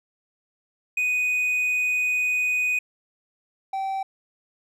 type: tone pair in turn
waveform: triangle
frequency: 2489 / 774.1 Hz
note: D#7 / G5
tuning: 0 / -22 cents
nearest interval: octave + minor sixth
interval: 2022 cents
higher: first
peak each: -19 / -23 dBFS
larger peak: first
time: 0.97-2.79 / 3.73-4.03 s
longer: first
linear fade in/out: 5 ms
effects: none